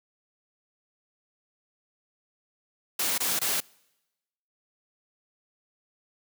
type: noise bursts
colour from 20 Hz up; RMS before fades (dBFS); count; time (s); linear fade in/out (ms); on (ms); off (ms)
white; -27; 3; 2.99-3.604; 5; 190; 22
effects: noise-tail reverb RT60 1.0 s tail -26 dB re dry + high-pass 150 Hz 12 dB/octave